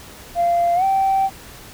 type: tone with pitch glide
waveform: sine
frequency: 691 to 775.6 Hz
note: F5 to G5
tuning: -19 to -19 cents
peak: -13 dBFS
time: 0.35-1.3 s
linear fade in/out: 50 ms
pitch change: +200 cents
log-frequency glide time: 0.75-0.84 s
effects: tanh soft clip ceiling -11 dBFS + pink hiss -40 dBFS RMS until 1.73 s